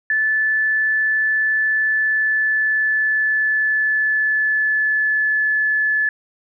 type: tone with pitch glide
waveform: sine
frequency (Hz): 1743 to 1726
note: A6 to A6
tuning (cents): -17 to -34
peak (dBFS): -15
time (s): 0.1-6.09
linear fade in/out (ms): 2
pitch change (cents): -17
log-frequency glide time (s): 1.8-5.47
effects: none